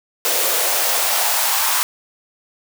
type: noise with high-pass filter sweep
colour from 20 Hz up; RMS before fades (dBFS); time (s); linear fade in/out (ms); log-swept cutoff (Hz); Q
white; -18; 0.25-1.83; 0; 440 to 980; 2.7
effects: none